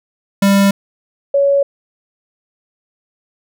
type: tone pair in turn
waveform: square / sine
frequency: 198 / 560 Hz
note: G3 / C#5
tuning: +18 / +18 cents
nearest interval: octave + tritone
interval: 1800 cents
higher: second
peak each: -9 dBFS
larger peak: neither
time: 0.42-0.71 / 1.34-1.63 s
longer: neither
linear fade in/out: 5 ms
effects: none